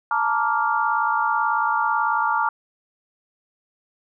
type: chord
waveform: sine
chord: Bb major seventh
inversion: third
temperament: just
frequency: 874.1 / 932.3 / 1165.4 / 1398.5 Hz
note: A5 / Bb5 / D6 / F6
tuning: -12 / 0 / -14 / +2 cents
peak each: -24 dBFS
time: 0.11-2.49 s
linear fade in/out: 2 ms
effects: none